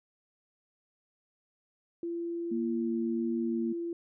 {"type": "tone", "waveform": "sine", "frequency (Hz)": 340, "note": "F4", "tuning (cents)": -46, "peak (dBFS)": -32, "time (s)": [2.03, 3.93], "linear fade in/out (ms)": 2}
{"type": "tone with vibrato", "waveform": "sine", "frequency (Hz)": 233.1, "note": "A#3", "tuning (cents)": 0, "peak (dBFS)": -30, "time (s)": [2.51, 3.73], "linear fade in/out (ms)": 10, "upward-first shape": "sine", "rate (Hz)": 1.5, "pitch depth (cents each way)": 12}
{"effects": []}